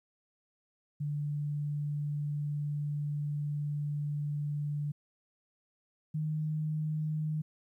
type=tone pair in turn; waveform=sine; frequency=146.83 / 154.19 Hz; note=D3 / D#3; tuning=0 / -15 cents; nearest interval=minor second; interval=85 cents; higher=second; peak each=-31 / -30 dBFS; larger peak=second; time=1-4.92 / 6.14-7.42 s; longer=first; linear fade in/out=10 ms; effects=12-bit